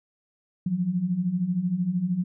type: beating tone pair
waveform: sine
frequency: 169.9 / 182.9 Hz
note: F3 / F#3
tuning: -47 / -20 cents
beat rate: 13 Hz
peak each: -29 / -24 dBFS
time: 0.66-2.24 s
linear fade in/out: 5 ms
effects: none